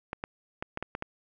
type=clicks; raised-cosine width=0.5 ms; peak=-18 dBFS; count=7; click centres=0.131 / 0.239 / 0.625 / 0.774 / 0.826 / 0.951 / 1.024 s; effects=none